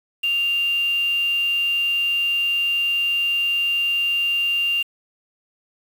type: tone with quantisation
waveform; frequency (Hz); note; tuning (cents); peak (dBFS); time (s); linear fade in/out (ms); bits
sine; 2789; F7; -3; -18; 0.23-4.83; 10; 6
effects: none